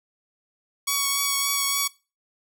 5% pulse tone with vibrato, 1120 Hz, C#6, 18 cents sharp, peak -10 dBFS, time 0.87-1.88 s, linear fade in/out 10 ms, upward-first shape triangle, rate 3.5 Hz, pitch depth 17 cents each way, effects noise-tail reverb RT60 0.3 s tail -21 dB re dry

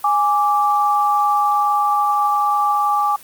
sine tone pair together, 826.6 / 1169 Hz, G#5 / D6, -8 / -8 cents, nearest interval tritone, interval 600 cents, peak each -16 dBFS, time 0.04-3.16 s, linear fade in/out 5 ms, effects white hiss -42 dBFS RMS until 3.23 s + Opus 32 kbps

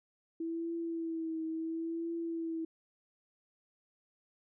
sine tone with vibrato, 327.9 Hz, E4, 9 cents flat, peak -34 dBFS, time 0.4-2.65 s, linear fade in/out 5 ms, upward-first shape triangle, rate 0.72 Hz, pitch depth 43 cents each way, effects none

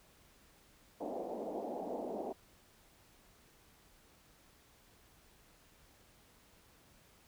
white band-pass noise, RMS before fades -41 dBFS, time 1-2.33 s, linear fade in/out 10 ms, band 210 to 780 Hz, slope 48 dB/octave, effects pink hiss -65 dBFS RMS until 7.27 s

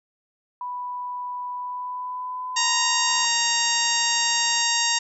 sine tone with pitch glide, 987.8 to 1008.6 Hz, B5 to B5, 0 to +36 cents, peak -28 dBFS, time 0.61-3.25 s, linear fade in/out 2 ms, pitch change +36 cents, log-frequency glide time 1.54-2.57 s
harmonic tone, 932.3 Hz, A#5, in tune, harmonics 1 / 2 / 3 / 4 / 5 / 6 / 7 / 8, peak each -28 / -28 / -28 / -28 / -28 / -28 / -28 / -28 dBFS, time 2.56-4.99 s, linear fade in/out 10 ms
click train, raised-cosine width 0.2 ms, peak -28 dBFS, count 281, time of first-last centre 3.08-4.618 s, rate 182 Hz
effects none

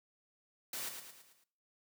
white noise with echo, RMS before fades -41 dBFS, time 0.73-0.89 s, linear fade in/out 2 ms, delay 110 ms, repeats 5, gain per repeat -6 dB, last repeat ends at 1.44 s, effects noise-tail reverb RT60 0.5 s tail -19 dB re dry + high-pass 150 Hz 12 dB/octave

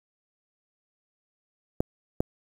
clicks, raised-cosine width 2 ms, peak -10 dBFS, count 2, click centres 1.805 / 2.205 s, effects 7-bit

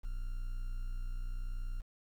triangle tone, 30.37 Hz, B0, 28 cents flat, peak -33 dBFS, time 0.03-1.82 s, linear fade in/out 20 ms, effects 10-bit

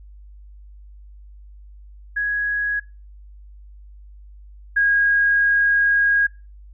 sine tone pair in turn, 1664 / 1638.2 Hz, G#6 / G#6, +3 / -24 cents, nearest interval unison, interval 27 cents, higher first, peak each -19 / -14 dBFS, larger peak second, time 2.16-2.8 / 4.76-6.27 s, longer second, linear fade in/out 10 ms, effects noise-tail reverb RT60 0.3 s tail -22 dB re dry + added 50 Hz sine -40 dBFS peak until 6.73 s

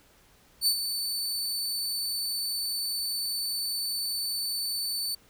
sawtooth tone with ADSR envelope, 4515 Hz, C#8, 31 cents sharp, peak -17 dBFS, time 0.61-5.15 s, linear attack 60 ms, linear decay 80 ms, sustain -9 dB, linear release 6 ms, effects pink hiss -60 dBFS RMS until 5.29 s

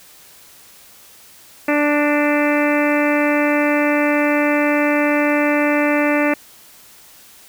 harmonic tone with a mistuned harmonic, 293.7 Hz, D4, in tune, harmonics 1 / 2 / 3 / 4 / 5 / 6 / 7 / 8 / 9, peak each -17 / -19 / -26 / -27 / -27 / -25 / -25 / -27 / -29 dBFS, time 1.68-6.34 s, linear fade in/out 5 ms, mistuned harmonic 6, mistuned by +18 cents, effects white hiss -45 dBFS RMS until 7.48 s

